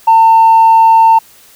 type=tone with tanh clipping; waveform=triangle; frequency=900 Hz; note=A5; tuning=39 cents sharp; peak=-3 dBFS; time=0.07-1.19 s; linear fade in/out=10 ms; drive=5 dB; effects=white hiss -42 dBFS RMS until 1.55 s